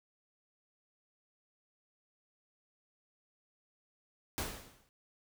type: noise with exponential decay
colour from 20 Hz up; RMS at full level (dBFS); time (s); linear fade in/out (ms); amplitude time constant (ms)
pink; -34; 4.38-4.89; 0; 110
effects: none